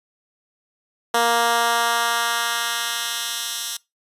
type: tone with high-pass filter sweep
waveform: 10% pulse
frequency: 234 Hz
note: A#3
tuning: 7 cents sharp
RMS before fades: -22 dBFS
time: 1.14-3.77 s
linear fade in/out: 5 ms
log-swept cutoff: 480 to 4400 Hz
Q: 0.81
effects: noise-tail reverb RT60 0.2 s tail -22 dB re dry + resampled to 32000 Hz